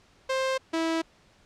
sawtooth tone pair in turn, 527 / 326.5 Hz, C5 / E4, +12 / -17 cents, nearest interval minor sixth, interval 829 cents, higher first, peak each -21 dBFS, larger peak neither, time 0.29-0.58 / 0.73-1.02 s, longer neither, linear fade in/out 10 ms, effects pink hiss -60 dBFS RMS until 1.45 s + low-pass 6000 Hz 12 dB/octave

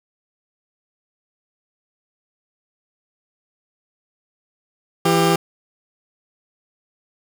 20% pulse tone pair together, 167.51 / 398.4 Hz, E3 / G4, +28 / +28 cents, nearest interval octave + minor third, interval 1500 cents, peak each -12 dBFS, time 5.05-5.36 s, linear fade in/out 5 ms, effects none

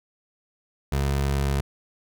25% pulse tone, 69.3 Hz, C#2, in tune, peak -18 dBFS, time 0.92-1.61 s, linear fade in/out 5 ms, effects none

